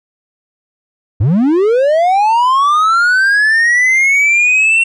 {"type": "linear sweep", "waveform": "triangle", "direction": "up", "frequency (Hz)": [86.7, 2732], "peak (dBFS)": -6, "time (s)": [1.2, 4.84], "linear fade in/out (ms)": 10, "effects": ["resampled to 24000 Hz"]}